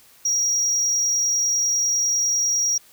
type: tone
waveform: triangle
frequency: 5690 Hz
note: F8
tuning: 31 cents sharp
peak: -17 dBFS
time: 0.25-2.78 s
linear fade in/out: 5 ms
effects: white hiss -52 dBFS RMS until 2.92 s